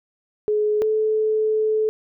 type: tone pair in turn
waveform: sine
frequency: 422.9 / 433.5 Hz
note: G#4 / A4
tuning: +31 / -26 cents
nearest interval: unison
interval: 43 cents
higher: second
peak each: -17 dBFS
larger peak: neither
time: 0.48-0.82 / 0.82-1.89 s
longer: second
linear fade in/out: 0 ms
effects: none